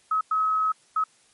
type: tone bursts at uneven times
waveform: sine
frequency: 1280 Hz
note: D#6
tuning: 49 cents sharp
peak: -20 dBFS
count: 3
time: 0.11-0.21 / 0.31-0.72 / 0.96-1.04 s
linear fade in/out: 5 ms
effects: white hiss -60 dBFS RMS until 1.33 s + MP3 48 kbps